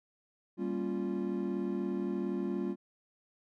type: chord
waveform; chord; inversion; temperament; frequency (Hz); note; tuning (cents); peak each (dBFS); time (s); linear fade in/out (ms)
triangle; G half-diminished seventh; none; equal; 196 / 233.1 / 277.2 / 349.2; G3 / Bb3 / Db4 / F4; 0 / 0 / 0 / 0; -34 / -37 / -37 / -34; 0.57-2.76; 50
effects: none